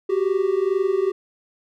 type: tone pair together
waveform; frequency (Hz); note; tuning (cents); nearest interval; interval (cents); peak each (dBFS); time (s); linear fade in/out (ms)
triangle; 374 / 396.2; F#4 / G4; +19 / +18; minor second; 99; -19; 0.09-1.12; 10
effects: none